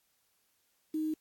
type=tone with quantisation; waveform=sine; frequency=311.1 Hz; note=D#4; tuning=in tune; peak=-30 dBFS; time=0.94-1.14 s; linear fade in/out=5 ms; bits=9; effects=white hiss -74 dBFS RMS until 1.2 s + AAC 64 kbps